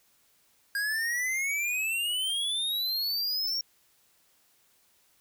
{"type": "exponential sweep", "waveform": "square", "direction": "up", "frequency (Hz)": [1617, 5588], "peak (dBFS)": -28, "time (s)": [0.75, 3.61], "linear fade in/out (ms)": 2, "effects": ["white hiss -66 dBFS RMS until 5.2 s"]}